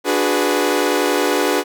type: chord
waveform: sawtooth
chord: G# half-diminished seventh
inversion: second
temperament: equal with one note detuned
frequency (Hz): 293.7 / 364.3 / 415.3 / 493.9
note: D4 / F#4 / G#4 / B4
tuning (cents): 0 / -27 / 0 / 0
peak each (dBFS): -17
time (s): 0.04-1.64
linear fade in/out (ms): 50
effects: none